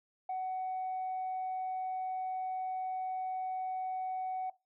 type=tone; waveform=sine; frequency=748 Hz; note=F#5; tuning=19 cents sharp; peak=-32 dBFS; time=0.29-4.5 s; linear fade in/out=5 ms; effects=noise-tail reverb RT60 0.2 s tail -17 dB re dry + tanh soft clip ceiling -31 dBFS